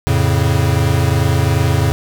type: chord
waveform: square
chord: F augmented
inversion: none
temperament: equal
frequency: 87.31 / 110 / 138.59 Hz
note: F2 / A2 / C#3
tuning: 0 / 0 / 0 cents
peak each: -17 dBFS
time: 0.07-1.92 s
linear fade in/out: 0 ms
effects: none